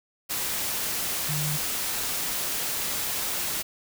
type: tone in noise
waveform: sine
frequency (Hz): 150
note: D3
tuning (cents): +37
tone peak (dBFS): -28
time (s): 1.28-1.58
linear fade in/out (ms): 20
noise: white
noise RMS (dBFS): -29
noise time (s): 0.29-3.63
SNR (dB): -2
effects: none